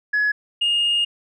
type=tone pair in turn; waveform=sine; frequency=1690 / 2842 Hz; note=G#6 / F7; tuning=+30 / +30 cents; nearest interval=major sixth; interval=900 cents; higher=second; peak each=-15 dBFS; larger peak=neither; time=0.13-0.32 / 0.61-1.05 s; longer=second; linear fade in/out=10 ms; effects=tanh soft clip ceiling -14 dBFS